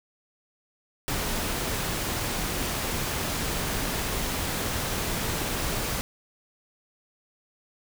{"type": "noise", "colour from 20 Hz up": "pink", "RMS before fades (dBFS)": -29, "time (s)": [1.08, 6.01], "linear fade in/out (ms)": 0, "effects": []}